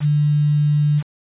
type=tone with quantisation; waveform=sine; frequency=148 Hz; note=D3; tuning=14 cents sharp; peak=-13 dBFS; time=0-1.03 s; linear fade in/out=50 ms; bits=6; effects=resampled to 8000 Hz